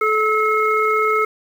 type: harmonic tone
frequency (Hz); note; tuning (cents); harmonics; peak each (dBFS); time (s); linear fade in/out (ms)
432.2; A4; -31; 1 / 3 / 5; -19 / -17 / -22; 0.01-1.25; 5
effects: 7-bit